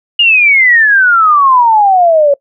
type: exponential sweep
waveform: sine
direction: down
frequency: 2883 to 554.4 Hz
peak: -4 dBFS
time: 0.19-2.34 s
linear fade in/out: 5 ms
effects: noise-tail reverb RT60 0.1 s tail -22 dB re dry